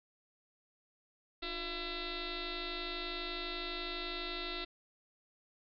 sine tone with frequency modulation, 2012 Hz, B6, 32 cents sharp, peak -37 dBFS, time 1.42-4.65 s, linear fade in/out 10 ms, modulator 331 Hz, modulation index 6.7, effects none

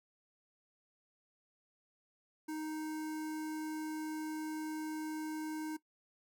square tone with notch filter, 311.1 Hz, D#4, in tune, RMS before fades -40 dBFS, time 2.48-5.77 s, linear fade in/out 10 ms, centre 3300 Hz, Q 1.2, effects noise-tail reverb RT60 0.1 s tail -18 dB re dry

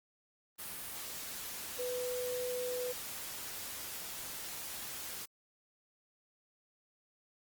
sine tone in noise, 497 Hz, B4, 11 cents sharp, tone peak -35 dBFS, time 1.78-2.93 s, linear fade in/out 20 ms, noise white, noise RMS -43 dBFS, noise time 0.58-5.26 s, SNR +5 dB, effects Opus 32 kbps

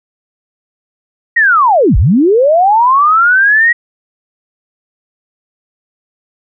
sine linear two-way sweep, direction down then up, 1919 to 38.89 to 1919 Hz, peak -5 dBFS, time 1.36-3.73 s, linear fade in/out 10 ms, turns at 1.97 s, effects none

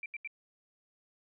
sine tone bursts, 2349 Hz, D7, in tune, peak -37 dBFS, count 3, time 0.03-0.275 s, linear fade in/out 2 ms, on 29 ms, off 79 ms, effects none

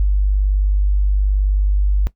sine tone, 49.46 Hz, G1, 16 cents sharp, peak -12 dBFS, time 0-2.07 s, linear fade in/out 0 ms, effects noise-tail reverb RT60 0.1 s tail -17 dB re dry

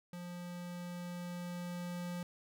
square tone with level ramp, 176 Hz, F3, 14 cents sharp, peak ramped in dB -44 to -39 dBFS, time 0.13-2.23 s, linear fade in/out 2 ms, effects none

